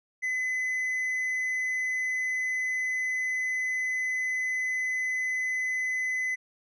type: tone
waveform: triangle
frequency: 2021 Hz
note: B6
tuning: 39 cents sharp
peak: -25 dBFS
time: 0.22-6.36 s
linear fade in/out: 20 ms
effects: resampled to 22050 Hz